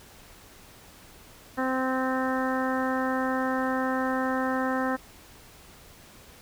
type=harmonic tone; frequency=260 Hz; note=C4; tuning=11 cents flat; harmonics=1 / 2 / 3 / 4 / 5 / 6 / 7; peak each=-28 / -31 / -33 / -34 / -35 / -36 / -36 dBFS; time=1.57-4.97 s; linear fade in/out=20 ms; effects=pink hiss -51 dBFS RMS until 6.41 s